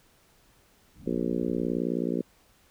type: low-pass noise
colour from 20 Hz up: pink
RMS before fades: -47 dBFS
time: 0.94-1.82 s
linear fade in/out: 50 ms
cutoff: 300 Hz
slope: 96 dB/octave
type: harmonic tone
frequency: 59.3 Hz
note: A#1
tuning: 30 cents sharp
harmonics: 3 / 4 / 5 / 6 / 7 / 8 / 9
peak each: -33 / -31 / -32 / -33 / -35 / -37 / -41 dBFS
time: 1.06-2.22 s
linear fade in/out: 10 ms
effects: pink hiss -62 dBFS RMS until 2.7 s